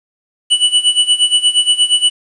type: tone with tremolo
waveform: square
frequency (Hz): 2960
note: F#7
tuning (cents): 0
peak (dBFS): -7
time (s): 0.5-2.1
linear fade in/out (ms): 20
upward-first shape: sine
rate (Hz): 8.5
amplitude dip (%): 85
effects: resampled to 24000 Hz + 7-bit